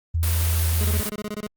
sine tone with vibrato, 82.41 Hz, E2, in tune, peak -19 dBFS, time 0.14-1.01 s, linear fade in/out 10 ms, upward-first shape sine, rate 15 Hz, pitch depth 14 cents each way
white noise, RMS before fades -28 dBFS, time 0.23-1.09 s, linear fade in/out 0 ms
25% pulse tone bursts, 210 Hz, G#3, 19 cents sharp, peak -24 dBFS, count 11, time 0.81-1.468 s, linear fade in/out 0 ms, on 38 ms, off 24 ms
effects Opus 32 kbps

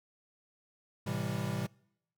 square chord, A minor seventh, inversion none, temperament equal with one note detuned, 110 / 130.81 / 164.81 / 198.5 Hz, A2 / C3 / E3 / G3, 0 / 0 / 0 / +22 cents, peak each -39 / -38 / -40 / -39 dBFS, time 1.06-1.67 s, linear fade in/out 10 ms, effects noise-tail reverb RT60 0.8 s tail -26 dB re dry

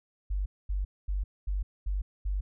sine tone bursts, 48.5 Hz, G1, 18 cents flat, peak -27 dBFS, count 6, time 0.3-2.41 s, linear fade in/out 10 ms, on 160 ms, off 230 ms, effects none

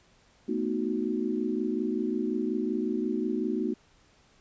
sine chord, B dominant seventh, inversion third, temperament equal with one note detuned, 221.4 / 246.9 / 311.1 / 370 Hz, A3 / B3 / D#4 / F#4, +11 / 0 / 0 / 0 cents, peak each -32 dBFS, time 0.48-3.74 s, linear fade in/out 10 ms, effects pink hiss -62 dBFS RMS until 4.4 s + resampled to 16000 Hz

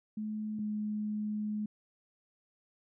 sine tone pair in turn, 214.2 / 211.4 Hz, A3 / G#3, -46 / +31 cents, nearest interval unison, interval 23 cents, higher first, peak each -34 / -32 dBFS, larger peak second, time 0.17-0.59 / 0.59-1.66 s, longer second, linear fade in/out 5 ms, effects none

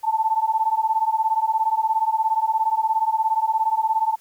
sine beating tone pair, 875 / 892 Hz, A5 / A5, -10 / +23 cents, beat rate 17 Hz, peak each -21 dBFS, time 0.03-4.16 s, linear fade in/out 20 ms, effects white hiss -56 dBFS RMS until 4.2 s

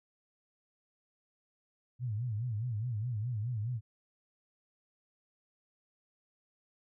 sine tone with vibrato, 114.2 Hz, A#2, 35 cents flat, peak -32 dBFS, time 1.99-3.81 s, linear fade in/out 50 ms, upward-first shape sine, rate 4.8 Hz, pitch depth 180 cents each way, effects none

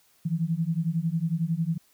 sine beating tone pair, 159.4 / 170.4 Hz, D#3 / F3, +42 / -42 cents, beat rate 11 Hz, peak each -27 / -27 dBFS, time 0.25-1.78 s, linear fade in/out 10 ms, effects white hiss -63 dBFS RMS until 1.93 s

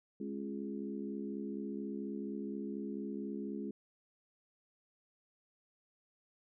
harmonic tone with a mistuned harmonic, 69.3 Hz, C#2, in tune, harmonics 3 / 4 / 5 / 6, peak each -41 / -43 / -45 / -47 dBFS, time 0.2-3.71 s, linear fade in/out 5 ms, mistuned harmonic 4, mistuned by -32 cents, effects none

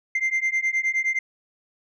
sine beating tone pair, 2085 / 2094.6 Hz, C7 / C7, -7 / +1 cents, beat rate 9.6 Hz, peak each -22 dBFS, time 0.15-1.19 s, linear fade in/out 5 ms, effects tanh soft clip ceiling -18 dBFS

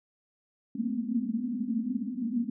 pink band-pass noise, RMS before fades -31 dBFS, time 0.75-2.5 s, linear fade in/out 5 ms, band 220 to 250 Hz, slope 96 dB/octave, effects none

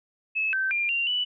sine tone with pitch steps, 2596 / 1549 / 2395 / 2770 / 2965 Hz, E7 / G6 / D7 / F7 / F#7, -27 / -21 / +33 / -15 / +3 cents, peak -23 dBFS, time 0.35-1.25 s, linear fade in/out 20 ms, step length 180 ms, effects none

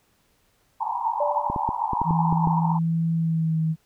white band-pass noise, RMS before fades -26 dBFS, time 0.8-2.79 s, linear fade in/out 10 ms, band 830 to 970 Hz, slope 96 dB/octave
sine tone with exponential decay, 586 Hz, D5, 4 cents flat, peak -20 dBFS, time 1.2-1.89 s, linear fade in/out 5 ms, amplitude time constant 150 ms
clicks, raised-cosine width 3 ms, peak -16 dBFS, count 8, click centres 1.5 / 1.562 / 1.69 / 1.933 / 2.016 / 2.108 / 2.326 / 2.473 s
sine tone with pitch glide, 164.81 to 159.75 Hz, E3 to D#3, 0 to +46 cents, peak -20 dBFS, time 2.04-3.76 s, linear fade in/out 50 ms, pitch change -54 cents, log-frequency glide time 3.14-3.59 s
effects pink hiss -65 dBFS RMS until 3.85 s

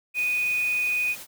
sine tone in noise, 2481 Hz, D#7, 6 cents flat, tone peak -22 dBFS, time 0.14-1.16 s, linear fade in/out 50 ms, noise white, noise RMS -40 dBFS, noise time 0.14-1.27 s, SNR +15 dB, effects none

